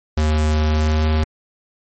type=tone with pitch glide; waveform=square; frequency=76.9 to 77.79 Hz; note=D#2 to D#2; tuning=-20 to 0 cents; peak=-15 dBFS; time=0.17-1.24 s; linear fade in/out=5 ms; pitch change=+20 cents; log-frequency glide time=0.68-1.07 s; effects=MP3 32 kbps